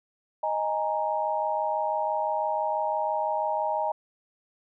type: chord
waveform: sine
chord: D# suspended fourth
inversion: none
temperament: equal with one note detuned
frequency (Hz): 622.3 / 826.3 / 932.3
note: D#5 / G#5 / A#5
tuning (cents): 0 / -9 / 0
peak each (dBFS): -29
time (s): 0.43-3.92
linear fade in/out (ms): 5
effects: none

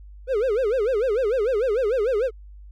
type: tone with vibrato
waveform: triangle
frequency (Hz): 466.2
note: A#4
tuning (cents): 0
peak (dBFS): -17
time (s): 0.27-2.31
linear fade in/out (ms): 50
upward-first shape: sine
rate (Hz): 6.7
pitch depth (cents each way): 250
effects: added 50 Hz sine -40 dBFS peak until 2.71 s

